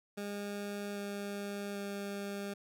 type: tone with pitch steps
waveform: 20% pulse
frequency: 203.5 / 202.1 / 200.7 Hz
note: G#3 / G#3 / G3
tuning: -35 / -47 / +41 cents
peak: -33 dBFS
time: 0.17-2.54 s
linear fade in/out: 10 ms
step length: 790 ms
effects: none